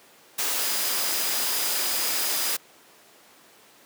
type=tone in noise; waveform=sine; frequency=4944 Hz; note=D#8; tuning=12 cents flat; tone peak=-34 dBFS; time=0.59-2.54 s; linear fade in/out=10 ms; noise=white; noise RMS=-26 dBFS; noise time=0.38-2.57 s; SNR=-11 dB; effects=pink hiss -53 dBFS RMS until 3.85 s + high-pass 300 Hz 12 dB/octave